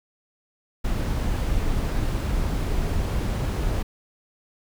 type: noise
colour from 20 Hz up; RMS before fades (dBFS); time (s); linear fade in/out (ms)
brown; -24; 0.84-3.83; 10
effects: none